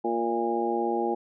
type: harmonic tone with a mistuned harmonic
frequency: 116.8 Hz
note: A#2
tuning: 4 cents sharp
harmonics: 2 / 3 / 4 / 5 / 6 / 7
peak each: -33 / -28 / -32 / -37 / -36 / -29 dBFS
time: 0.04-1.15 s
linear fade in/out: 10 ms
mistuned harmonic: 6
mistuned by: -34 cents
effects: none